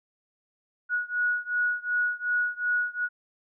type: beating tone pair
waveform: sine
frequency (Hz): 1458 / 1460.7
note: F#6 / F#6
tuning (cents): -26 / -23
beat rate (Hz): 2.7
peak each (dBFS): -27 / -28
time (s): 0.89-3.09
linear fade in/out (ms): 50
effects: none